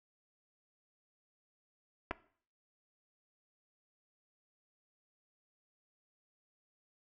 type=clicks; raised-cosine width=0.5 ms; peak=-21 dBFS; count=2; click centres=2.11 / 2.113 s; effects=noise-tail reverb RT60 0.5 s tail -17 dB re dry